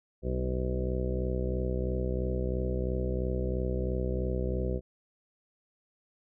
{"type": "harmonic tone with a mistuned harmonic", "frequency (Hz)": 63, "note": "B1", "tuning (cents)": 35, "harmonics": [1, 2, 3, 4, 5, 6, 7, 8, 9, 10], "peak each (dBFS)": [-31, -36, -37, -44, -43, -36, -45, -37, -49, -45], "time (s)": [0.22, 4.81], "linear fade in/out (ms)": 50, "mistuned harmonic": 4, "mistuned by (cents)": 18, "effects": []}